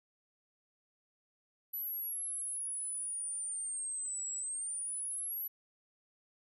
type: linear two-way sweep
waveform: sine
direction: down then up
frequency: 11900 to 7670 to 11900 Hz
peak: -36 dBFS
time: 1.73-5.48 s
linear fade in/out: 10 ms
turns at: 4.32 s
effects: none